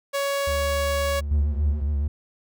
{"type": "tone", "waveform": "sawtooth", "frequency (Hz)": 559, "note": "C#5", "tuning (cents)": 14, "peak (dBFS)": -19, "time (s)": [0.13, 1.21], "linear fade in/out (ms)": 20}
{"type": "tone with pitch glide", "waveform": "triangle", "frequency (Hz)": [72.7, 76.45], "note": ["D2", "D#2"], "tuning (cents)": [-17, -30], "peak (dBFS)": -24, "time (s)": [0.47, 1.82], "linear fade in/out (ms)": 5, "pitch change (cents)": 87, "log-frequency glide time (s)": [1.34, 1.53]}
{"type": "tone with vibrato", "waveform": "triangle", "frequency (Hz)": 72.4, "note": "D2", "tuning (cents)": -24, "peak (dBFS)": -19, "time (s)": [1.31, 2.08], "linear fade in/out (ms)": 5, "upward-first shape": "sine", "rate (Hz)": 7.1, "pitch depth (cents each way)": 63}
{"effects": []}